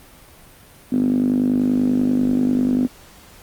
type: tone with band-pass filter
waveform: 5% pulse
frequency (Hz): 50.3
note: G1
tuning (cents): +45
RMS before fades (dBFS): -18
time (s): 0.92-2.87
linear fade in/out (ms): 5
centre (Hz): 250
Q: 8.8
effects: pink hiss -46 dBFS RMS until 3.42 s + Opus 32 kbps